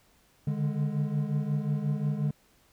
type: tone cluster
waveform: triangle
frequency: 143.5 / 149.1 / 207.3 Hz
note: D3 / D3 / G#3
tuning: -40 / +27 / -3 cents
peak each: -30 / -27 / -31 dBFS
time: 0.47-2.31 s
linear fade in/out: 5 ms
effects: pink hiss -64 dBFS RMS until 2.72 s